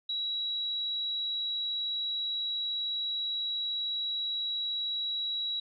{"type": "tone", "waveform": "sine", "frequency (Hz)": 3887, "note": "B7", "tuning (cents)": -28, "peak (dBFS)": -30, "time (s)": [0.09, 5.6], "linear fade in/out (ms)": 5, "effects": []}